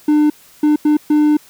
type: tone bursts at uneven times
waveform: triangle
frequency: 300.2 Hz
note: D4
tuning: 38 cents sharp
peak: -7 dBFS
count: 4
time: 0.08-0.3 / 0.63-0.76 / 0.85-0.97 / 1.1-1.37 s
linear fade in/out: 5 ms
effects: white hiss -46 dBFS RMS until 1.49 s